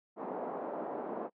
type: band-pass noise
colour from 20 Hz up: white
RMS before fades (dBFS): -39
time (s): 0.16-1.3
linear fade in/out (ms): 50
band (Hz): 230 to 860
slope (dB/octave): 24
effects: noise-tail reverb RT60 0.1 s tail -26 dB re dry